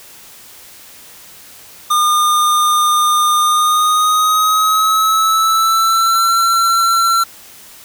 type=tone with pitch glide; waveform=square; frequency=1213 to 1353.7 Hz; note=D#6 to E6; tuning=-44 to +46 cents; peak=-11 dBFS; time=1.9-7.24 s; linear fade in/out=10 ms; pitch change=+190 cents; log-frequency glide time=3.38-6.29 s; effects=white hiss -39 dBFS RMS until 7.84 s